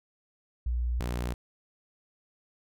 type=tone pair in turn; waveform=sine / sawtooth; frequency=60.1 / 60.44 Hz; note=B1 / B1; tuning=-46 / -37 cents; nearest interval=unison; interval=9 cents; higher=second; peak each=-26 dBFS; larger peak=neither; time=0.66-1 / 1-1.34 s; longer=neither; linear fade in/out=5 ms; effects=none